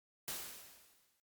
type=noise with exponential decay; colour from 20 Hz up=white; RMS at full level=-40 dBFS; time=0.28-1.2 s; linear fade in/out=0 ms; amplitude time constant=200 ms; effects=Opus 48 kbps